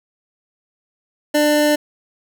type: tone pair together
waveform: square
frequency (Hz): 297.4 / 596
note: D4 / D5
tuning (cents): +22 / +25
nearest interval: octave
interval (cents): 1203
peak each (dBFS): -17 / -16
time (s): 1.34-1.76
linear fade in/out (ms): 10
effects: none